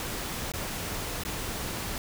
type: noise with dropouts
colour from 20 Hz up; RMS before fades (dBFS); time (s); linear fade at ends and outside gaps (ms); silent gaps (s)
pink; -34; 0-1.98; 1; 0.519-0.537 / 1.236-1.25
effects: none